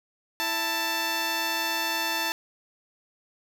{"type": "tone pair together", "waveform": "10% pulse", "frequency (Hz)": [329.6, 885.5], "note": ["E4", "A5"], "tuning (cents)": [0, 11], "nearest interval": "octave + perfect fourth", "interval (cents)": 1711, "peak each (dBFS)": [-25, -18], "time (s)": [0.4, 2.32], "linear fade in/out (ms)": 0, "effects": []}